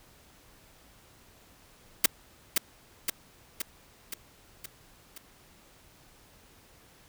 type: noise with echo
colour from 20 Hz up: white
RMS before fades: -19 dBFS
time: 2.04-2.06 s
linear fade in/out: 5 ms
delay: 520 ms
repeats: 6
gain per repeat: -4 dB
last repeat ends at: 5.18 s
effects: pink hiss -58 dBFS RMS until 7.08 s